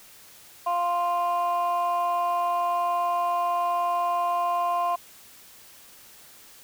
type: tone pair together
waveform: sine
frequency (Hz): 697.8 / 1046.5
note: F5 / C6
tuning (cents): -2 / 0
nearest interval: perfect fifth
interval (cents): 702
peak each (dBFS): -23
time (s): 0.66-4.96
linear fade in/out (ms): 10
effects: tanh soft clip ceiling -19 dBFS + white hiss -50 dBFS RMS until 6.63 s